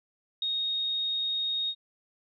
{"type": "tone with ADSR envelope", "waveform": "sine", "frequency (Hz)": 3729, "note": "A#7", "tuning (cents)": 0, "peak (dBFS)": -25, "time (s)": [0.42, 1.75], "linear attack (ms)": 3, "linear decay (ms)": 3, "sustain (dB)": -2, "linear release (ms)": 61, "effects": []}